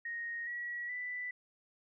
sine tone with pitch steps, 1867 / 1923.9 / 1982.6 Hz, A#6 / B6 / B6, +2 / -46 / +6 cents, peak -37 dBFS, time 0.05-1.31 s, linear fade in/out 5 ms, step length 420 ms, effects none

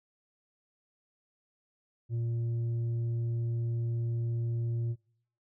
triangle tone with tanh clipping, 116.8 Hz, A#2, 4 cents sharp, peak -30 dBFS, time 2.09-4.96 s, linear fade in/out 50 ms, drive 9 dB, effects noise-tail reverb RT60 0.7 s tail -26 dB re dry

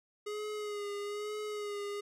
square tone with vibrato, 415.3 Hz, G#4, in tune, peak -37 dBFS, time 0.26-2.01 s, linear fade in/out 10 ms, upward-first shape sine, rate 1.1 Hz, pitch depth 35 cents each way, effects low-pass 10000 Hz 12 dB/octave

